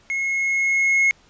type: tone with level ramp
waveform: triangle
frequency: 2169 Hz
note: C#7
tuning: 38 cents flat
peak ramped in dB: -20 to -12 dBFS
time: 0.1-1.11 s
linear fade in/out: 0 ms
effects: pink hiss -55 dBFS RMS until 1.29 s + resampled to 16000 Hz